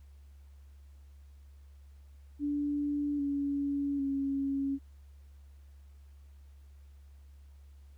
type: tone with pitch steps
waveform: sine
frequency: 290 / 282.6 / 275.3 Hz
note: D4 / C#4 / C#4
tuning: -22 / +34 / -12 cents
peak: -29 dBFS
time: 2.39-4.79 s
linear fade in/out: 50 ms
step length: 800 ms
effects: added 70 Hz sine -51 dBFS peak until 7.97 s + pink hiss -72 dBFS RMS until 7.97 s